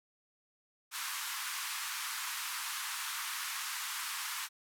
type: band-pass noise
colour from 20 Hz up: pink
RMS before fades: -39 dBFS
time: 0.91-4.49 s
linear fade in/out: 50 ms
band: 980 to 15000 Hz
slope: 48 dB/octave
effects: none